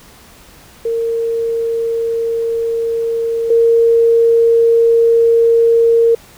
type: tone pair in turn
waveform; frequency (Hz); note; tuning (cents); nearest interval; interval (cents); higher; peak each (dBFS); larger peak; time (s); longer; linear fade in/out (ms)
sine; 459.7 / 461.6; A#4 / A#4; -24 / -17; unison; 7; second; -14 / -7; second; 0.85-3.5 / 3.5-6.15; neither; 5
effects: pink hiss -42 dBFS RMS until 6.37 s